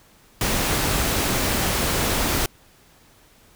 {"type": "noise", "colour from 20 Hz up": "pink", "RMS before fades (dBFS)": -22, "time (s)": [0.41, 2.46], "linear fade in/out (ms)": 2, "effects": ["pink hiss -54 dBFS RMS until 3.55 s"]}